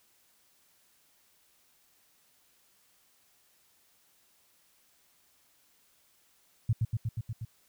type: tone with echo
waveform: sine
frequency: 112.6 Hz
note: A2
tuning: 40 cents sharp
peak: -22 dBFS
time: 6.69-6.73 s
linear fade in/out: 5 ms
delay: 120 ms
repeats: 6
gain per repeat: -2 dB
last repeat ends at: 7.45 s
effects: white hiss -67 dBFS RMS until 7.68 s